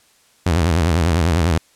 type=tone with vibrato; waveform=sawtooth; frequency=83.7 Hz; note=E2; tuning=27 cents sharp; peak=-10 dBFS; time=0.46-1.58 s; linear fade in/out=5 ms; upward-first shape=sine; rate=10 Hz; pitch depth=160 cents each way; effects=white hiss -55 dBFS RMS until 1.75 s + low-pass 10000 Hz 12 dB/octave